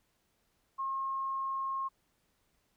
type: tone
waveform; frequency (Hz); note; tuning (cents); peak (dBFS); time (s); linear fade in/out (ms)
sine; 1076; C6; +48; -32; 0.78-1.89; 20
effects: pink hiss -75 dBFS RMS until 2.76 s